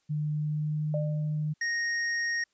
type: tone with pitch glide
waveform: sine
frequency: 150.7 to 152.28 Hz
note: D3 to D#3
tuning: +45 to -37 cents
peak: -27 dBFS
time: 0.09-1.54 s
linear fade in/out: 20 ms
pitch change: +18 cents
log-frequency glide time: 0.32-0.83 s
type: tone with exponential decay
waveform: sine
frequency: 598 Hz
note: D5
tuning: 31 cents sharp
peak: -28 dBFS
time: 0.94-1.5 s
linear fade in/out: 2 ms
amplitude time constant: 120 ms
type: tone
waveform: square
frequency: 1864.7 Hz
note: A#6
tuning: in tune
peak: -28 dBFS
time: 1.61-2.44 s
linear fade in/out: 5 ms
effects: white hiss -73 dBFS RMS until 2.53 s + resampled to 16000 Hz